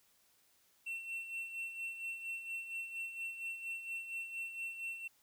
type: tone with tremolo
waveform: triangle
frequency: 2704 Hz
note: E7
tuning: 43 cents sharp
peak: -36 dBFS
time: 0.86-5.08 s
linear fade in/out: 10 ms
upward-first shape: sine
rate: 4.3 Hz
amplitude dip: 60%
effects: white hiss -71 dBFS RMS until 5.22 s